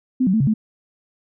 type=tone with pitch steps; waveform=sine; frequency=256.3 / 187.5 / 221.5 / 137.4 / 217.1 Hz; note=C4 / F#3 / A3 / C#3 / A3; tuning=-36 / +23 / +12 / -15 / -23 cents; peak=-14 dBFS; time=0.2-0.54 s; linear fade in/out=10 ms; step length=68 ms; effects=none